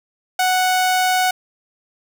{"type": "tone", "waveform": "sawtooth", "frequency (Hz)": 740, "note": "F#5", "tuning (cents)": 0, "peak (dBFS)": -11, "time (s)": [0.39, 1.31], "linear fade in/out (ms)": 5, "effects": []}